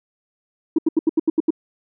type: tone bursts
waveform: sine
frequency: 320 Hz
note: D#4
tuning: 49 cents sharp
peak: -11 dBFS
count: 8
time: 0.76-1.506 s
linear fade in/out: 5 ms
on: 25 ms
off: 78 ms
effects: tanh soft clip ceiling -9 dBFS